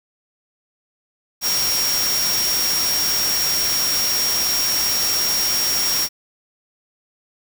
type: tone in noise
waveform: sine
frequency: 5588 Hz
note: F8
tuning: in tune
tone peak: -19 dBFS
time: 1.41-6.09 s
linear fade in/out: 50 ms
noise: white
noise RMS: -23 dBFS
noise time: 1.41-6.09 s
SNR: +1 dB
effects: none